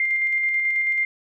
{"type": "tone with tremolo", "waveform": "sine", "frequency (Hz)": 2100, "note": "C7", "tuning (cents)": 6, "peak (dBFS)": -18, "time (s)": [0, 1.05], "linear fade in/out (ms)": 2, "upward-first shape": "square", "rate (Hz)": 9.2, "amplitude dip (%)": 25, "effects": []}